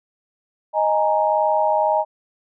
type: chord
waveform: sine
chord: D# suspended fourth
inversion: none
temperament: equal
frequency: 622.3 / 830.6 / 932.3 Hz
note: D#5 / G#5 / A#5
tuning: 0 / 0 / 0 cents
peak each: -19 / -20 / -21 dBFS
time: 0.73-2.05 s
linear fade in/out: 50 ms
effects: none